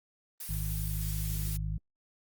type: noise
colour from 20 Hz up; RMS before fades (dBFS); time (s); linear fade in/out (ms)
blue; -40; 0.4-1.57; 5
type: harmonic tone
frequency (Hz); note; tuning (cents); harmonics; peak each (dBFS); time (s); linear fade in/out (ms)
51.91; G#1; 0; 1 / 2 / 3; -33 / -37 / -37; 0.49-1.78; 5
effects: Opus 24 kbps